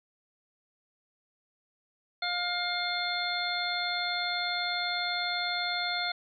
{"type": "harmonic tone", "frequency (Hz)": 708, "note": "F5", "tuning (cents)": 23, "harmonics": [1, 2, 3, 5, 6], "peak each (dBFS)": [-35, -35, -35, -35, -35], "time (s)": [2.22, 6.12], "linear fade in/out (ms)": 5, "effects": []}